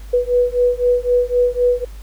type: beating tone pair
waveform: sine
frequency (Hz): 489.2 / 493.1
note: B4 / B4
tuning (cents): -16 / -3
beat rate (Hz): 3.9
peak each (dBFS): -16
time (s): 0.13-1.85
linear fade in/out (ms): 10
effects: added 50 Hz sine -31 dBFS peak until 2.02 s + pink hiss -47 dBFS RMS until 2.02 s